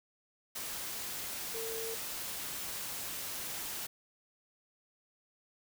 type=tone in noise; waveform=sine; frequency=452.1 Hz; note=A4; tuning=47 cents sharp; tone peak=-39 dBFS; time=1.54-1.95 s; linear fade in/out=10 ms; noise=white; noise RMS=-40 dBFS; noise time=0.55-3.87 s; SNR=-2 dB; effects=none